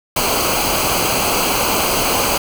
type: noise with comb filter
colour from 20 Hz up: pink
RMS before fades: -17 dBFS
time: 0.16-2.38 s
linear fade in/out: 5 ms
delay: 0.55 ms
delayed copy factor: -0.7
effects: none